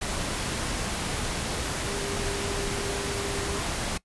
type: tone in noise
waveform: sine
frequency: 400 Hz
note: G4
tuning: 35 cents sharp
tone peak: -34 dBFS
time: 1.86-3.59 s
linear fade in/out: 10 ms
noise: pink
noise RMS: -30 dBFS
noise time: 0.01-3.98 s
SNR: -7 dB
effects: noise-tail reverb RT60 0.1 s tail -21 dB re dry + resampled to 24000 Hz